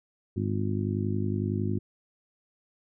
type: harmonic tone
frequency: 50.9 Hz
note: G#1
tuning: 34 cents flat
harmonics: 2 / 3 / 4 / 5 / 6 / 7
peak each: -29 / -37 / -32 / -34 / -39 / -35 dBFS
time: 0.36-1.79 s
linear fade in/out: 10 ms
effects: none